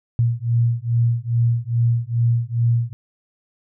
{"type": "beating tone pair", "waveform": "sine", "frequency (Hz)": [116.54, 118.94], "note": ["A#2", "A#2"], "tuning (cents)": [0, 35], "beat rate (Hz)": 2.4, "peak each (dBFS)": -19, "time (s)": [0.19, 2.93], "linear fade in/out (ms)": 0, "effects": []}